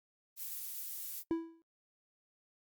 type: noise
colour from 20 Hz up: violet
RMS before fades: -42 dBFS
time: 0.36-1.24 s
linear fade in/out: 50 ms
type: tone with exponential decay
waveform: triangle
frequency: 329.6 Hz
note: E4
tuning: in tune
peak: -25 dBFS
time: 1.31-1.62 s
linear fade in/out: 0 ms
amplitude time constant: 67 ms
effects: noise-tail reverb RT60 0.1 s tail -18 dB re dry + Opus 48 kbps